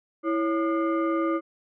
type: tone with frequency modulation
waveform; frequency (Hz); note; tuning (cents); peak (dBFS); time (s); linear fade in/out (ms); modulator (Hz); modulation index
sine; 329.6; E4; 0; -22; 0.23-1.41; 50; 883; 0.92
effects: none